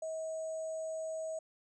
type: tone with sample-and-hold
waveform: sine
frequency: 640 Hz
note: D#5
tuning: 49 cents sharp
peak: -36 dBFS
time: 0.02-1.39 s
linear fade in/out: 5 ms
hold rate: 7350 Hz
effects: resampled to 24000 Hz

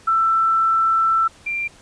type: tone pair in turn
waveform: sine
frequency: 1332 / 2373 Hz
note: E6 / D7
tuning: +18 / +17 cents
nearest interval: minor seventh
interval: 999 cents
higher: second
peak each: -14 / -21 dBFS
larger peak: first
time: 0.07-1.28 / 1.46-1.68 s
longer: first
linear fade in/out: 10 ms
effects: pink hiss -48 dBFS RMS until 1.81 s + resampled to 22050 Hz

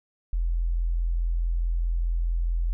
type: tone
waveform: sine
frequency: 42.36 Hz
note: E1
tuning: 48 cents sharp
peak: -22 dBFS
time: 0.33-2.73 s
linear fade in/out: 0 ms
effects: none

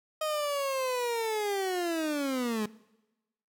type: linear sweep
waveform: 30% pulse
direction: down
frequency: 626 to 206.8 Hz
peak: -26 dBFS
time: 0.21-2.66 s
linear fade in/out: 5 ms
effects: noise-tail reverb RT60 1.0 s tail -21 dB re dry

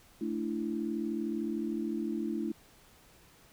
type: chord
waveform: sine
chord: A suspended fourth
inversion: none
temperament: equal with one note detuned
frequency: 220 / 293.7 / 333.3 Hz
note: A3 / D4 / E4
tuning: 0 / 0 / +19 cents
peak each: -35 / -37 / -35 dBFS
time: 0.21-2.52 s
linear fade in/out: 5 ms
effects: pink hiss -60 dBFS RMS until 3.52 s

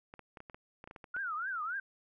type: clicks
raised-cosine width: 0.5 ms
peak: -33 dBFS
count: 12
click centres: 0.139 / 0.193 / 0.372 / 0.404 / 0.498 / 0.545 / 0.841 / 0.875 / 0.911 / 0.962 / 1.042 / 1.165 s
type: tone with vibrato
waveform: sine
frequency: 1396.9 Hz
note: F6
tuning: in tune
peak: -34 dBFS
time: 1.14-1.8 s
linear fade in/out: 5 ms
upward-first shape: triangle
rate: 3.6 Hz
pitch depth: 280 cents each way
effects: none

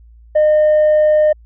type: tone with tanh clipping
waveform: sine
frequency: 610 Hz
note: D#5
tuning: 34 cents flat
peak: -9 dBFS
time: 0.35-1.33 s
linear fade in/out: 10 ms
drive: 1 dB
effects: added 57 Hz sine -40 dBFS peak until 1.45 s

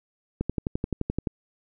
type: click train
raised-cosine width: 3 ms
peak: -13 dBFS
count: 11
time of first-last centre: 0.41-1.272 s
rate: 11.6 Hz
effects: none

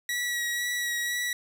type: tone with vibrato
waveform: sawtooth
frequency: 1927 Hz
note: B6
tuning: 43 cents flat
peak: -24 dBFS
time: 0.09-1.33 s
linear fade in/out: 2 ms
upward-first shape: sine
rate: 2 Hz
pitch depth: 18 cents each way
effects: none

